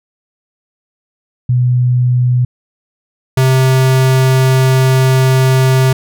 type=tone pair in turn; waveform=sine / square; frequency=124.2 / 131 Hz; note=B2 / C3; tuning=+10 / +2 cents; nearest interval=minor second; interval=92 cents; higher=second; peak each=-8 dBFS; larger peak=neither; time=1.49-2.45 / 3.37-5.93 s; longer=second; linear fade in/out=5 ms; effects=none